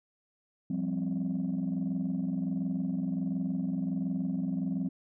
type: chord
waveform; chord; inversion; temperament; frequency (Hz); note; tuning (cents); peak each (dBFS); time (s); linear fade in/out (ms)
sine; F suspended second; none; equal; 174.61 / 196 / 261.6; F3 / G3 / C4; 0 / 0 / 0; -32; 0.7-4.89; 5
effects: tanh soft clip ceiling -24 dBFS